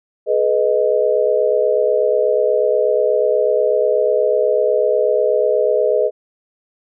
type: chord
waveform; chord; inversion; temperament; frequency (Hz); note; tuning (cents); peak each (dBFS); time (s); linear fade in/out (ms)
sine; G# minor; none; equal with one note detuned; 425.7 / 493.9 / 622.3; G#4 / B4 / D#5; +43 / 0 / 0; -17; 0.26-6.11; 50
effects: none